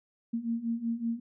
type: beating tone pair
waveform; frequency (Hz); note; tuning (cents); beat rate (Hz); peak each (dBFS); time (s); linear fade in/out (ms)
sine; 228.1 / 233.4; A#3 / A#3; -37 / +2; 5.3; -34 / -31; 0.33-1.2; 10
effects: none